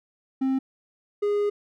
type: tone pair in turn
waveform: triangle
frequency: 265 / 411.6 Hz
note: C4 / G#4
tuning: +22 / -16 cents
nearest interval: minor sixth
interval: 762 cents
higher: second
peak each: -19 dBFS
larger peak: neither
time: 0.41-0.59 / 1.22-1.5 s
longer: second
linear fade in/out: 10 ms
effects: none